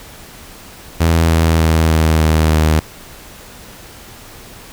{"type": "tone with pitch steps", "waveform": "sawtooth", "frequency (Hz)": [82.41, 81.51, 80.62, 79.74, 78.87, 78.01], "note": ["E2", "E2", "E2", "D#2", "D#2", "D#2"], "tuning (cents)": [0, -19, -38, 43, 24, 5], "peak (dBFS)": -6, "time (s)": [1, 2.8], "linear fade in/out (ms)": 10, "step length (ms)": 300, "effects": ["pink hiss -37 dBFS RMS until 4.72 s"]}